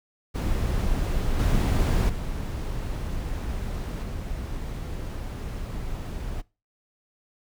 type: noise with level steps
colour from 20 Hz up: brown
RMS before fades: -25 / -21 / -30 / -32 dBFS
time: 0.34-6.42 s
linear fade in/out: 20 ms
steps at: 1.39 / 2.09 / 4.03 s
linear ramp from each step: 5 ms
effects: noise-tail reverb RT60 0.3 s tail -23 dB re dry